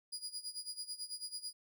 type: tone with tremolo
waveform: 30% pulse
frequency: 4894 Hz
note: D#8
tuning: 29 cents flat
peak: -36 dBFS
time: 0.12-1.53 s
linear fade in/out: 10 ms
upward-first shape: sine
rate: 9.1 Hz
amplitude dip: 85%
effects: none